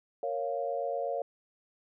sine chord, Bb minor, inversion none, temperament equal, 466.2 / 554.4 / 698.5 Hz, Bb4 / Db5 / F5, 0 / 0 / 0 cents, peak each -36 / -33 / -35 dBFS, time 0.23-1.22 s, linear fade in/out 2 ms, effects none

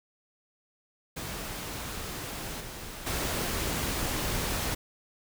pink noise with level steps, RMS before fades -37 / -41 / -31 dBFS, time 1.16-4.75 s, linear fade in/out 10 ms, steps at 2.6 / 3.06 s, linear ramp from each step 10 ms, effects none

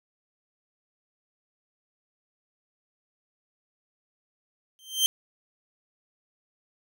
sawtooth tone with exponential growth, 3136 Hz, G7, in tune, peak -13 dBFS, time 4.79-5.06 s, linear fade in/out 0 ms, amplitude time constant 57 ms, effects none

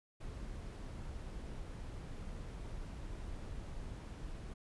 brown noise, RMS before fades -45 dBFS, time 0.2-4.54 s, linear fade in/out 10 ms, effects resampled to 24000 Hz

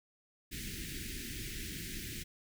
pink band-stop noise, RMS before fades -42 dBFS, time 0.51-2.24 s, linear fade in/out 20 ms, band 380 to 1700 Hz, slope 48 dB/octave, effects none

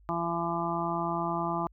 harmonic tone, 169.4 Hz, E3, 48 cents sharp, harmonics 1 / 2 / 4 / 5 / 6 / 7, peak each -35 / -35 / -35 / -35 / -35 / -35 dBFS, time 0.09-1.67 s, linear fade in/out 0 ms, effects added 50 Hz sine -55 dBFS peak until 1.72 s

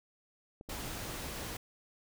clicks, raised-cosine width 2 ms, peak -34 dBFS, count 4, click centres 0.611 / 0.689 / 0.971 / 1.098 s
pink noise, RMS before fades -41 dBFS, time 0.69-1.57 s, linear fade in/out 5 ms
effects none

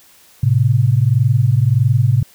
sine tone pair together, 109.88 / 131.5 Hz, A2 / C3, -2 / +9 cents, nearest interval minor third, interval 311 cents, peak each -13 dBFS, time 0.43-2.23 s, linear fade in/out 5 ms, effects white hiss -48 dBFS RMS until 2.34 s

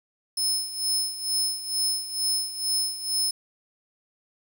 25% pulse tone with tremolo, 5210 Hz, E8, 21 cents flat, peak -17 dBFS, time 0.37-3.31 s, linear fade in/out 5 ms, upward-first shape sine, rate 2.2 Hz, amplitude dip 75%, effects 9-bit

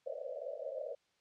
pink band-pass noise, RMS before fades -42 dBFS, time 0.06-0.95 s, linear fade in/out 10 ms, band 500 to 630 Hz, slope 96 dB/octave, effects white hiss -75 dBFS RMS until 1.2 s + low-pass 5000 Hz 12 dB/octave

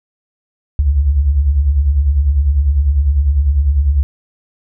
sine beating tone pair, 61.74 / 71.74 Hz, B1 / D2, 0 / -40 cents, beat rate 10 Hz, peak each -18 / -10 dBFS, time 0.79-4.03 s, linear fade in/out 0 ms, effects none

